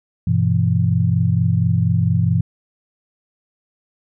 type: tone cluster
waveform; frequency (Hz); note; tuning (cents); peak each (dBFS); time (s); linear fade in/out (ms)
sine; 98.8 / 123.2 / 166.8; G2 / B2 / E3; +14 / -4 / +21; -18; 0.27-2.41; 5
effects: none